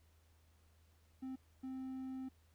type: tone bursts at uneven times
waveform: triangle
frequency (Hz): 261.6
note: C4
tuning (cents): 0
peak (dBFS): -40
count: 2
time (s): 1.22-1.36 / 1.63-2.29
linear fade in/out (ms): 10
effects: added 80 Hz sine -67 dBFS peak until 2.54 s + pink hiss -75 dBFS RMS until 2.54 s

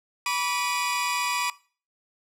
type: tone cluster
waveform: sawtooth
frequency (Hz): 979 / 1147 / 2465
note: B5 / D6 / D#7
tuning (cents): -15 / -41 / -17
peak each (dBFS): -25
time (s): 0.26-1.5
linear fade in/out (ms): 2
effects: noise-tail reverb RT60 0.4 s tail -20 dB re dry + low-pass 12000 Hz 12 dB/octave

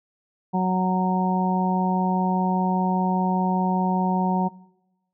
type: harmonic tone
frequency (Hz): 185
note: F#3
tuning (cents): 0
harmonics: 1 / 2 / 3 / 4 / 5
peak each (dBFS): -21 / -31 / -35 / -27 / -27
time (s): 0.53-4.49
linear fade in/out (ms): 20
effects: noise-tail reverb RT60 1.0 s tail -22 dB re dry

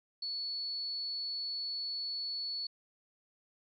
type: tone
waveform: sine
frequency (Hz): 4420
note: C#8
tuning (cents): -6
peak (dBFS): -35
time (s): 0.22-2.67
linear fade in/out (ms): 5
effects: none

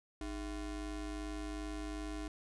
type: ring-modulated tone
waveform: square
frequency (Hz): 179.3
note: F3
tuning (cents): +46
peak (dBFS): -37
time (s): 0.21-2.28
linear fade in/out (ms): 2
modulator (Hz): 128
effects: resampled to 24000 Hz

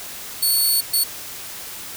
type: tone bursts at uneven times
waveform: 5% pulse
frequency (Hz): 4435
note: C#8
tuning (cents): 0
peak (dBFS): -9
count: 2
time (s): 0.42-0.81 / 0.93-1.04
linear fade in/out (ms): 10
effects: white hiss -34 dBFS RMS until 1.96 s

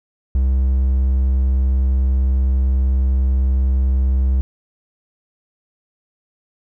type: tone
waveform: triangle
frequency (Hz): 65.41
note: C2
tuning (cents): 0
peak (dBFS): -11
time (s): 0.35-4.41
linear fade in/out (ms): 0
effects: none

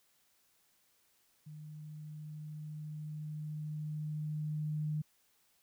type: tone with level ramp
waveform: sine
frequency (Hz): 152.3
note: D#3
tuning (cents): -37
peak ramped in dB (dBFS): -46 to -32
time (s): 1.46-5.02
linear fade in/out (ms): 10
effects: white hiss -72 dBFS RMS until 5.62 s

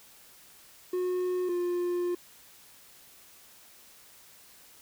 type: tone pair in turn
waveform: triangle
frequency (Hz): 363 / 353.1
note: F#4 / F4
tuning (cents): -33 / +19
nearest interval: unison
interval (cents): 48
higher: first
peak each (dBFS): -25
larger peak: neither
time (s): 0.93-1.49 / 1.49-2.15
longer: second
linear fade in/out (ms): 5
effects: white hiss -55 dBFS RMS until 4.81 s

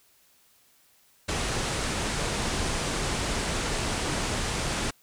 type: low-pass noise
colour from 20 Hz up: pink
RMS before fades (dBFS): -29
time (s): 1.28-4.91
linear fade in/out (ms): 10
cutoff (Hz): 9600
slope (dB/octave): 48
effects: white hiss -62 dBFS RMS until 5.02 s

